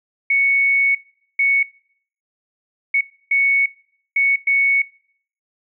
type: tone bursts at uneven times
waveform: sine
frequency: 2218 Hz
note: C#7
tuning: in tune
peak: -13 dBFS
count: 6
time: 0.3-0.95 / 1.39-1.63 / 2.94-3.01 / 3.31-3.66 / 4.16-4.36 / 4.47-4.82 s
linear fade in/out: 5 ms
effects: noise-tail reverb RT60 0.6 s tail -23 dB re dry